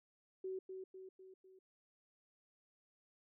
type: tone with echo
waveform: sine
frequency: 377 Hz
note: F#4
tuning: 32 cents sharp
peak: -40 dBFS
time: 0.44-0.59 s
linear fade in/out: 5 ms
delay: 250 ms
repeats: 4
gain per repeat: -5 dB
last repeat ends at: 1.59 s
effects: none